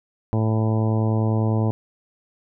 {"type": "harmonic tone", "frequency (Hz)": 110, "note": "A2", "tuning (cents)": 0, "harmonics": [1, 2, 3, 4, 5, 6, 7, 8, 9], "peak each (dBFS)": [-19, -25, -29, -31, -33, -35, -36, -37, -38], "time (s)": [0.33, 1.71], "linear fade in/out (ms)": 0, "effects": []}